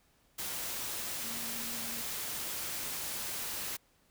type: tone in noise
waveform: sine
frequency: 231.1 Hz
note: A#3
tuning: 15 cents flat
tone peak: -47 dBFS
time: 1.23-2.02 s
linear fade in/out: 10 ms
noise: white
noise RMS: -38 dBFS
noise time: 0.38-3.77 s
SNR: -12 dB
effects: pink hiss -69 dBFS RMS until 4.1 s